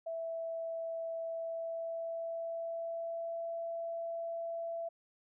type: tone with pitch glide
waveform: sine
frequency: 659.3 to 669.3 Hz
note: E5 to E5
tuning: 0 to +26 cents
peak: -36 dBFS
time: 0.06-4.89 s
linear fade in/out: 10 ms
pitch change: +26 cents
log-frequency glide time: 1.23-3.46 s
effects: none